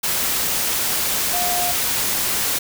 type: tone in noise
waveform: sine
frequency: 710 Hz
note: F5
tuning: 28 cents sharp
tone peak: -23 dBFS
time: 1.33-1.72 s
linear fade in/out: 10 ms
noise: white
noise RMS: -21 dBFS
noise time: 0.03-2.59 s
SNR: -5 dB
effects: none